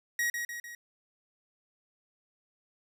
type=tone with echo; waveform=45% pulse; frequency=1898 Hz; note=A#6; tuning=31 cents sharp; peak=-27 dBFS; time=0.19-0.3 s; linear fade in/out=2 ms; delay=150 ms; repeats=3; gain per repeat=-5 dB; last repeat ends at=0.75 s; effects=none